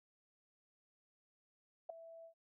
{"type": "tone with ADSR envelope", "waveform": "sine", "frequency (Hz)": 660, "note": "E5", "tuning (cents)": 2, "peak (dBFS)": -36, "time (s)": [1.89, 2.34], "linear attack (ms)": 9, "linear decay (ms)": 4, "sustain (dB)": -16, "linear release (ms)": 92, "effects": []}